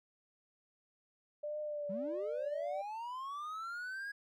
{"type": "tone with vibrato", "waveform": "sine", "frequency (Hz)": 591, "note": "D5", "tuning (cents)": 11, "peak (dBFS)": -37, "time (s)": [1.43, 2.82], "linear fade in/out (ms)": 10, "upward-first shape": "triangle", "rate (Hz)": 1.5, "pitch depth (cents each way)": 43}
{"type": "linear sweep", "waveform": "triangle", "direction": "up", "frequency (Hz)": [178, 1661.2], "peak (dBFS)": -38, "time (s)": [1.89, 4.12], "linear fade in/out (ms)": 10}
{"effects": []}